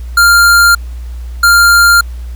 square tone pair in turn, 1396.9 / 1396.9 Hz, F6 / F6, 0 / 0 cents, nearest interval unison, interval 0 cents, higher neither, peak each -4 dBFS, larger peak neither, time 0.17-0.75 / 1.43-2.01 s, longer neither, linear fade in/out 5 ms, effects added 60 Hz sine -20 dBFS peak until 2.35 s + pink hiss -43 dBFS RMS until 2.35 s

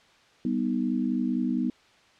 sine chord, G augmented, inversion none, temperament equal, 196 / 246.9 / 311.1 Hz, G3 / B3 / D#4, 0 / 0 / 0 cents, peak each -30 / -26 / -31 dBFS, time 0.45-1.7 s, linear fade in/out 2 ms, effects white hiss -58 dBFS RMS until 2.19 s + low-pass 4000 Hz 12 dB/octave

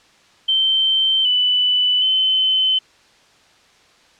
sine tone with pitch steps, 3111 / 2986 / 3057 Hz, G7 / F#7 / G7, -14 / +15 / -44 cents, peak -13 dBFS, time 0.48-2.79 s, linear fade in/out 10 ms, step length 770 ms, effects white hiss -52 dBFS RMS until 4.19 s + low-pass 5000 Hz 12 dB/octave

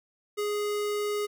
square tone, 415.3 Hz, G#4, in tune, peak -28 dBFS, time 0.37-1.27 s, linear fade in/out 20 ms, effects none

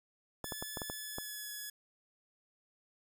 5% pulse tone with pitch glide, 1725 to 1695.4 Hz, A6 to G#6, -35 to +35 cents, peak -31 dBFS, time 0.44-1.7 s, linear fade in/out 5 ms, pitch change -30 cents, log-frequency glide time 0.95-1.48 s
clicks, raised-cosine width 1 ms, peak -25 dBFS, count 7, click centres 0.443 / 0.522 / 0.625 / 0.772 / 0.818 / 0.899 / 1.184 s
effects none

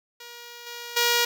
5% pulse tone with level steps, 476.5 Hz, A#4, 38 cents sharp, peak -29 / -24 / -8 dBFS, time 0.2-1.25 s, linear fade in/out 5 ms, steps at 0.66 / 0.96 s, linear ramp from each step 10 ms, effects none

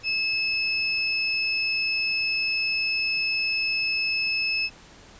sine tone pair together, 2600 / 5200 Hz, E7 / E8, -24 / -24 cents, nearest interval octave, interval 1200 cents, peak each -24 / -28 dBFS, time 0.03-4.7 s, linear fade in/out 50 ms, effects pink hiss -49 dBFS RMS until 5.19 s + resampled to 16000 Hz

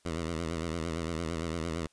10% pulse tone with vibrato, 82.41 Hz, E2, in tune, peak -24 dBFS, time 0.05-1.87 s, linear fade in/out 5 ms, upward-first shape sine, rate 8.8 Hz, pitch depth 93 cents each way, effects white hiss -68 dBFS RMS until 1.92 s + resampled to 22050 Hz

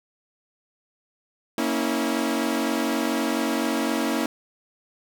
sawtooth chord, A# diminished, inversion none, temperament equal with one note detuned, 233.1 / 277.2 / 324.7 Hz, A#3 / C#4 / E4, 0 / 0 / -26 cents, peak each -23 dBFS, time 1.58-4.26 s, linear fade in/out 2 ms, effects none

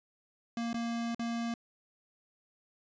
square tone with dropouts, 233.1 Hz, A#3, in tune, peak -33 dBFS, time 0.57-1.54 s, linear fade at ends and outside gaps 2 ms, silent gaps 0.731-0.743 / 1.147-1.194 s, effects resampled to 16000 Hz

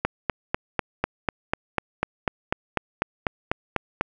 click train, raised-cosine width 0.5 ms, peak -6 dBFS, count 17, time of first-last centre 0.05-4.01 s, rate 4.04 Hz, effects none

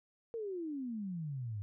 sine exponential sweep, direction down, 471.7 to 98 Hz, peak -37 dBFS, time 0.34-1.62 s, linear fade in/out 0 ms, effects none

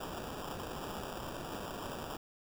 blue noise with sample-and-hold, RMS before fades -42 dBFS, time 0-2.17 s, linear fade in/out 5 ms, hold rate 2100 Hz, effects none

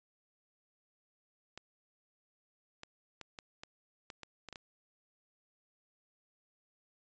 clicks, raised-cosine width 0.2 ms, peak -28 dBFS, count 10, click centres 1.576 / 2.834 / 3.213 / 3.388 / 3.635 / 4.102 / 4.233 / 4.487 / 4.527 / 4.558 s, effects resampled to 16000 Hz

